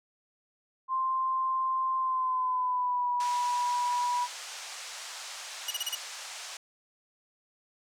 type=tone with pitch glide; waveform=sine; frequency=1047 to 976.9 Hz; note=C6 to B5; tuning=+1 to -19 cents; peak=-26 dBFS; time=0.88-4.28 s; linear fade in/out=50 ms; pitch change=-120 cents; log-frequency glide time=1.98-3.11 s
type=band-pass noise; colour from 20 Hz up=white; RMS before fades=-42 dBFS; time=3.2-6.57 s; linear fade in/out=2 ms; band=630 to 7600 Hz; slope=24 dB/octave
type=tone bursts; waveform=sawtooth; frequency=2908 Hz; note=F#7; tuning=31 cents flat; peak=-26 dBFS; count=5; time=5.68-5.952 s; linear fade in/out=5 ms; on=28 ms; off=33 ms
effects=none